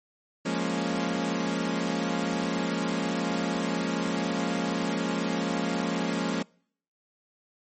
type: chord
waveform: sawtooth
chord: Bb minor seventh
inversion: second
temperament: equal with one note detuned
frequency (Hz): 174.61 / 209 / 233.1 / 277.2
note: F3 / Ab3 / Bb3 / Db4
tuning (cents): 0 / +11 / 0 / 0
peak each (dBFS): -28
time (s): 0.45-6.43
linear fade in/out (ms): 10
effects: noise-tail reverb RT60 0.6 s tail -26 dB re dry + MP3 32 kbps